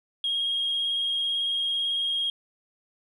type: tone with vibrato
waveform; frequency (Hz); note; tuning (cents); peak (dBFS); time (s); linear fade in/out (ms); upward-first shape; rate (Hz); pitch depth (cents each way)
sine; 3258; G#7; -34; -23; 0.24-2.3; 2; square; 18; 13
effects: tanh soft clip ceiling -20 dBFS